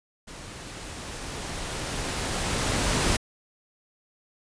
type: noise with level ramp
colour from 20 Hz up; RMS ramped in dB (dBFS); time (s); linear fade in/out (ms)
pink; -42 to -23; 0.27-3.17; 10
effects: resampled to 22050 Hz